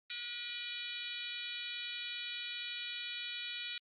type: harmonic tone with a mistuned harmonic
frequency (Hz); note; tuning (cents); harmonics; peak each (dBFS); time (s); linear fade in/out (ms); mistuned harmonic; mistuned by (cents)
481.9; B4; -43; 3 / 4 / 5 / 6 / 7 / 8 / 9; -51 / -51 / -45 / -48 / -46 / -45 / -52; 0.1-3.78; 2; 6; +65
effects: Opus 24 kbps